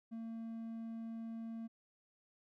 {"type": "tone", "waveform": "triangle", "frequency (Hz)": 226.9, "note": "A#3", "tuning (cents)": -47, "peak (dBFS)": -40, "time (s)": [0.11, 1.68], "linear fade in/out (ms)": 20, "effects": []}